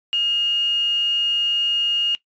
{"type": "tone with quantisation", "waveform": "sine", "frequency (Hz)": 2849, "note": "F7", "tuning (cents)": 34, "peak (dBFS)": -18, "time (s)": [0.13, 2.15], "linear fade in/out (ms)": 0, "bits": 6, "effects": ["noise-tail reverb RT60 0.1 s tail -17 dB re dry", "resampled to 16000 Hz"]}